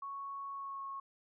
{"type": "tone with pitch glide", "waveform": "sine", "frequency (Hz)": [1108, 1095.3], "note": ["C#6", "C#6"], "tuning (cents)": [-1, -21], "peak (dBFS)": -40, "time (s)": [0.02, 1], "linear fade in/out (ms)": 5, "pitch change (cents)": -20, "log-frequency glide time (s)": [0.52, 0.84], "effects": []}